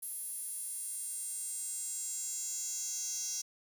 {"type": "tone with high-pass filter sweep", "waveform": "square", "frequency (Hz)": 301.8, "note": "D4", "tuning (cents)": 47, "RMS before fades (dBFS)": -39, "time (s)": [0.02, 3.42], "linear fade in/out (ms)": 10, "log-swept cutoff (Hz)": [11000, 6000], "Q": 5.8, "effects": ["11-bit"]}